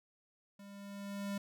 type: tone with level ramp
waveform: square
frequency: 200.2 Hz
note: G3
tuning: 37 cents sharp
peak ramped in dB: -52 to -36 dBFS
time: 0.59-1.38 s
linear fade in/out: 5 ms
effects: none